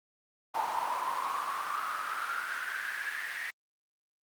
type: noise with high-pass filter sweep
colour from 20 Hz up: brown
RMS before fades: -34 dBFS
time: 0.54-3.51 s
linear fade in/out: 10 ms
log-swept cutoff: 870 to 1900 Hz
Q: 7.7
effects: Opus 32 kbps